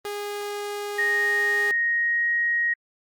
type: tone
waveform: sawtooth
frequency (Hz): 410.8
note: G#4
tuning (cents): -19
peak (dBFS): -25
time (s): 0.05-1.71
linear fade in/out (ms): 0
type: tone with pitch glide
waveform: sine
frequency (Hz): 1864.7 to 1883.1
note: A#6 to A#6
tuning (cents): 0 to +17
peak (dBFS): -20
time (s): 0.98-2.74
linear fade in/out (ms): 10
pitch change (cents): +17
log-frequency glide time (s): 1.62-2.29
effects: Opus 32 kbps